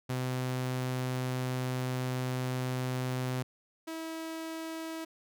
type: tone pair in turn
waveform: sawtooth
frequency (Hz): 127.7 / 323.8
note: C3 / E4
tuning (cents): -42 / -31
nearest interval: octave + major third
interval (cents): 1611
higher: second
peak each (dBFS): -27 / -33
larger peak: first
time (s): 0.09-3.43 / 3.87-5.05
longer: first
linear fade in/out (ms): 10
effects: none